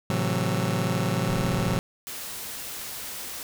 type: chord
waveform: sawtooth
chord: F# half-diminished seventh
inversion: first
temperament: just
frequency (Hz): 111 / 133.2 / 166.5 / 185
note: A2 / C3 / E3 / F#3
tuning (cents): +16 / +31 / +18 / 0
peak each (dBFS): -25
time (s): 0.1-1.79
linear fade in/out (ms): 0
type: noise bursts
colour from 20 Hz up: brown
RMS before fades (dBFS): -34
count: 7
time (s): 1.29-1.787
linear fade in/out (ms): 0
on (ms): 53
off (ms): 21
type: noise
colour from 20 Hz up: white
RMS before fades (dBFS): -36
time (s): 2.07-3.43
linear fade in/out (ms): 0
effects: none